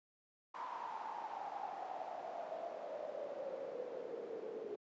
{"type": "noise with band-pass filter sweep", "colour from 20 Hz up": "pink", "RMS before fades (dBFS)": -45, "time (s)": [0.54, 4.76], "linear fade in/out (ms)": 10, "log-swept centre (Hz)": [1000, 420], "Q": 9.3, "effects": ["high-pass 200 Hz 12 dB/octave", "resampled to 16000 Hz"]}